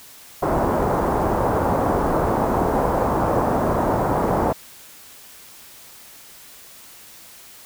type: low-pass noise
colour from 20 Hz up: white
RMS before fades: -20 dBFS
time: 0.42-4.53 s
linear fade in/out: 10 ms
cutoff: 960 Hz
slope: 24 dB/octave
effects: white hiss -44 dBFS RMS until 7.65 s